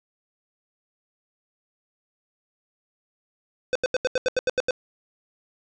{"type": "tone bursts", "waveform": "square", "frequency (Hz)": 509, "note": "C5", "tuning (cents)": -48, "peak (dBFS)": -20, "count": 10, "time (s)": [3.73, 4.708], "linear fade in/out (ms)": 0, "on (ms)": 24, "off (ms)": 82, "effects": ["resampled to 16000 Hz", "10-bit"]}